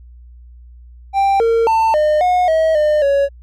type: tone with pitch steps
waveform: triangle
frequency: 787 / 458.2 / 894 / 607 / 724 / 640 / 604 / 559 Hz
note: G5 / A#4 / A5 / D#5 / F#5 / D#5 / D5 / C#5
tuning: +7 / -30 / +27 / -43 / -38 / +49 / +48 / +14 cents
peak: -9 dBFS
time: 1.13-3.29 s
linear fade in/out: 50 ms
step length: 270 ms
effects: added 60 Hz sine -37 dBFS peak until 3.42 s